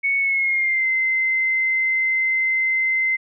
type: tone with pitch glide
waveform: sine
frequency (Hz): 2217 to 2069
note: C#7 to C7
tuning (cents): 0 to -20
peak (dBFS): -17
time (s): 0.03-3.17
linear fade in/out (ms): 20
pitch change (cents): -120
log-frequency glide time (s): 0.18-0.87
effects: none